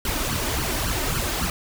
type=noise with flanger; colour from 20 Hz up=pink; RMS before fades=-25 dBFS; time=0.05-1.5 s; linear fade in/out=2 ms; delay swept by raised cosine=0.67 to 3.37 ms; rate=3.6 Hz; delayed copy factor=+0.75; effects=none